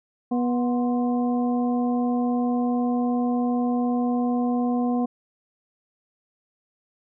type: harmonic tone with a mistuned harmonic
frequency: 243.9 Hz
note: B3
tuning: 21 cents flat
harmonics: 1 / 2 / 3 / 4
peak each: -21 / -31 / -30 / -38 dBFS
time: 0.31-5.06 s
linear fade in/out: 10 ms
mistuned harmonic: 4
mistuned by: +120 cents
effects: none